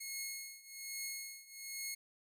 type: tone with tremolo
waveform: 10% pulse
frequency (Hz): 2171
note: C#7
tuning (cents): -37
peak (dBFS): -30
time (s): 0-1.95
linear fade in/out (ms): 10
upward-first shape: triangle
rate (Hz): 1.2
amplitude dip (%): 90
effects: none